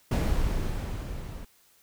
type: noise with level ramp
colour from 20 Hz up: brown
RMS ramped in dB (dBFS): -23 to -39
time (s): 0.11-1.45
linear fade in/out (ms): 5
effects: white hiss -62 dBFS RMS until 1.82 s